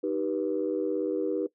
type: chord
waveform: sine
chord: Eb augmented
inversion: none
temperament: just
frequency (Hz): 311.1 / 388.9 / 486.1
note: Eb4 / G4 / B4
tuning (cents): 0 / -14 / -28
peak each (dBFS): -30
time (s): 0.03-1.47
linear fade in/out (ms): 10
effects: noise-tail reverb RT60 0.1 s tail -19 dB re dry + tanh soft clip ceiling -17 dBFS